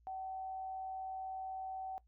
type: tone with frequency modulation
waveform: sine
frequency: 760 Hz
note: F#5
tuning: 46 cents sharp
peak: -40 dBFS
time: 0.07-1.98 s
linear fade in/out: 0 ms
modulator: 116 Hz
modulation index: 0.2
effects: noise-tail reverb RT60 0.1 s tail -19 dB re dry + added 58 Hz sine -65 dBFS peak until 2.07 s